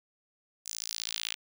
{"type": "tone with high-pass filter sweep", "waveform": "sawtooth", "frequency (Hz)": 55.7, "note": "A1", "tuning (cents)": 22, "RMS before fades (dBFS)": -37, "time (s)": [0.65, 1.35], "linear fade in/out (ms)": 20, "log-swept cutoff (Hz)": [6700, 2900], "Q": 2.1, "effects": []}